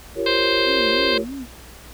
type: chord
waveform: sine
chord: G half-diminished seventh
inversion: third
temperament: equal with one note detuned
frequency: 342 / 392 / 466.2 / 554.4 Hz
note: F4 / G4 / Bb4 / Db5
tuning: -36 / 0 / 0 / 0 cents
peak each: -26 dBFS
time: 0.15-1.25 s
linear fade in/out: 50 ms
type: harmonic tone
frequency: 523.3 Hz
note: C5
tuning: in tune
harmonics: 1 / 2 / 3 / 4 / 5 / 6 / 7 / 8 / 9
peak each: -27 / -27 / -27 / -27 / -27 / -27 / -27 / -27 / -27 dBFS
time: 0.26-1.18 s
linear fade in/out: 5 ms
type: tone with vibrato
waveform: sine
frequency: 246.5 Hz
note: B3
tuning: 3 cents flat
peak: -28 dBFS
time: 0.65-1.47 s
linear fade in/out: 50 ms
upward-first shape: sine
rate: 3.2 Hz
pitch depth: 210 cents each way
effects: added 60 Hz sine -43 dBFS peak until 1.93 s + pink hiss -43 dBFS RMS until 1.93 s